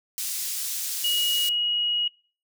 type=high-pass noise; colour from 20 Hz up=pink; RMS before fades=-30 dBFS; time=0.18-1.49 s; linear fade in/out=0 ms; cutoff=5600 Hz; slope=12 dB/octave
type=tone; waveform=sine; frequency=2897 Hz; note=F#7; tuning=37 cents flat; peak=-22 dBFS; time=1.04-2.08 s; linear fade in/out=5 ms
effects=noise-tail reverb RT60 0.4 s tail -23 dB re dry